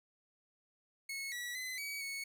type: tone with pitch steps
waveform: sawtooth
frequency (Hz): 2191 / 1941 / 2028 / 2269 / 2212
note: C#7 / B6 / B6 / C#7 / C#7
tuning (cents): -21 / -31 / +45 / +40 / -4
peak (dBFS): -36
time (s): 1.09-2.24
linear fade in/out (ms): 5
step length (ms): 230
effects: none